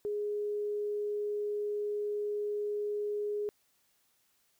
sine tone, 415.3 Hz, G#4, in tune, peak -31 dBFS, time 0.05-3.49 s, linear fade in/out 0 ms, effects white hiss -72 dBFS RMS until 4.59 s

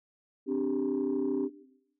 sine chord, C suspended second, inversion none, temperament just, 261.6 / 294.3 / 392.4 Hz, C4 / D4 / G4, 0 / +4 / +2 cents, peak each -30 dBFS, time 0.46-1.5 s, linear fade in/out 50 ms, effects noise-tail reverb RT60 0.8 s tail -17 dB re dry + tanh soft clip ceiling -22 dBFS

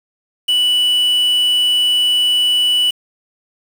triangle tone with quantisation, 2960 Hz, F#7, in tune, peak -10 dBFS, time 0.48-2.91 s, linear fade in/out 10 ms, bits 5, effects none

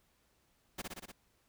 pink noise with echo, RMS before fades -40 dBFS, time 0.78-0.82 s, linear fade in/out 10 ms, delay 60 ms, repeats 5, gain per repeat -2 dB, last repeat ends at 1.12 s, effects pink hiss -73 dBFS RMS until 1.48 s

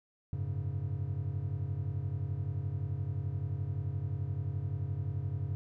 triangle chord, F# suspended second, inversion none, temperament just, 92.5 / 104.06 / 138.75 Hz, F#2 / G#2 / C#3, 0 / +4 / +2 cents, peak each -35 / -35 / -35 dBFS, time 0.33-5.55 s, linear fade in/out 0 ms, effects none

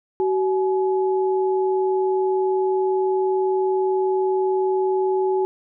sine tone pair together, 378.2 / 847 Hz, F#4 / G#5, +38 / +34 cents, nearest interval octave + major second, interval 1396 cents, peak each -18 / -26 dBFS, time 0.2-5.45 s, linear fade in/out 0 ms, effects none

